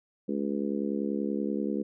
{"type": "harmonic tone", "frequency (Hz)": 70.4, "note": "C#2", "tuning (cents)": 27, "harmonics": [3, 4, 5, 6, 7], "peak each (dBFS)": [-31, -33, -35, -37, -38], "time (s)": [0.28, 1.83], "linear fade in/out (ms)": 10, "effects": []}